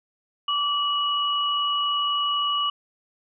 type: tone pair together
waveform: sine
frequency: 1159.6 / 2922 Hz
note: D6 / F#7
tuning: -22 / -22 cents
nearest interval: octave + major third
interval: 1600 cents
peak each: -24 dBFS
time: 0.48-2.7 s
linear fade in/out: 5 ms
effects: none